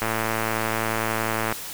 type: click train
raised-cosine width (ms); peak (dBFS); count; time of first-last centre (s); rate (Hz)
0.5; -9; 168; 0.02-1.525; 111
effects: white hiss -35 dBFS RMS until 1.73 s